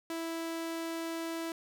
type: tone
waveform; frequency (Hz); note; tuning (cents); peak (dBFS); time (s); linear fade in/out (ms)
sawtooth; 329.6; E4; 0; -31; 0.1-1.52; 2
effects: none